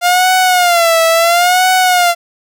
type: tone with vibrato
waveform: sawtooth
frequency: 698.5 Hz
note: F5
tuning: in tune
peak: -4 dBFS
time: 0.01-2.15 s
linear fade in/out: 50 ms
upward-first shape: sine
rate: 0.73 Hz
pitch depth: 110 cents each way
effects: none